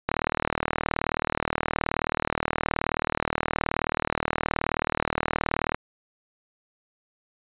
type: click train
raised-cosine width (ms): 0.5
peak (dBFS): -8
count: 221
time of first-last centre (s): 0.09-5.746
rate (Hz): 38.9
effects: resampled to 8000 Hz